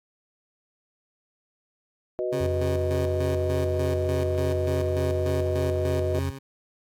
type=chord; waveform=sine; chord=B major; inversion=second; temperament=equal; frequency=370 / 493.9 / 622.3 Hz; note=F#4 / B4 / D#5; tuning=0 / 0 / 0 cents; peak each=-28 / -32 / -29 dBFS; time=2.19-6.19 s; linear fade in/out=0 ms
type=tone with tremolo; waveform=20% pulse; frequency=135.6 Hz; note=C#3; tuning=38 cents flat; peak=-24 dBFS; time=2.32-6.39 s; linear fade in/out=10 ms; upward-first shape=square; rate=3.4 Hz; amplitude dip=60%
type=tone; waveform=sine; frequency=87.31 Hz; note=F2; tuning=in tune; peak=-26 dBFS; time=2.4-6.31 s; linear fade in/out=10 ms
effects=AAC 64 kbps